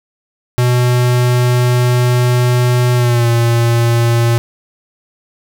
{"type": "tone with pitch glide", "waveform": "square", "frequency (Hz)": [123.47, 117.35], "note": ["B2", "A#2"], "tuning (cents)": [0, 12], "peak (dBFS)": -10, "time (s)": [0.58, 4.38], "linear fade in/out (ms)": 0, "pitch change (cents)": -88, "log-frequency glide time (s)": [2.95, 3.28], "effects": []}